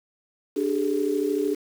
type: tone cluster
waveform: sine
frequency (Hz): 293.9 / 392.6 / 425.8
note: D4 / G4 / G#4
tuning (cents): +1 / +3 / +43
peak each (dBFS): -26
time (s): 0.56-1.55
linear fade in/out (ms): 10
effects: 7-bit